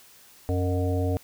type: harmonic tone with a mistuned harmonic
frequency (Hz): 91.6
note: F#2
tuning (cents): -17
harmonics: 1 / 3 / 5 / 7 / 8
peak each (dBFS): -24 / -30 / -31 / -34 / -37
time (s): 0.49-1.17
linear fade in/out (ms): 0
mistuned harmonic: 7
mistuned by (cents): -77
effects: white hiss -53 dBFS RMS until 1.23 s